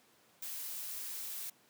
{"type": "noise", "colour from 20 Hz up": "blue", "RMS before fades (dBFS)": -42, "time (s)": [0.42, 1.5], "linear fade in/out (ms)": 5, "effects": ["pink hiss -66 dBFS RMS until 1.69 s", "high-pass 200 Hz 12 dB/octave"]}